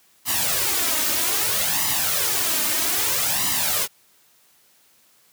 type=noise with flanger; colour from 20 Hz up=white; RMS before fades=-22 dBFS; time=0.25-3.88 s; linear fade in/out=50 ms; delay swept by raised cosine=1 to 3.3 ms; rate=0.62 Hz; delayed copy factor=+0.7; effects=white hiss -58 dBFS RMS until 5.32 s + high-pass 80 Hz 12 dB/octave